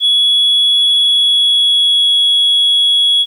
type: tone with pitch glide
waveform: sine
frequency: 3375 to 3350 Hz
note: G#7 to G#7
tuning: +27 to +14 cents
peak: -6 dBFS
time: 0-3.26 s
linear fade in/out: 50 ms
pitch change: -13 cents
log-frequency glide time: 0.7-2.1 s
effects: tanh soft clip ceiling -6 dBFS + 8-bit